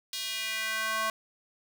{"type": "tone with high-pass filter sweep", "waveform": "square", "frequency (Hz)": 220, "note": "A3", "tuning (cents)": 0, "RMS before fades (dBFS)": -32, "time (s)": [0.13, 1.1], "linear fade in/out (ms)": 2, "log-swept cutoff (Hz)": [3800, 1000], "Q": 1.9, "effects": []}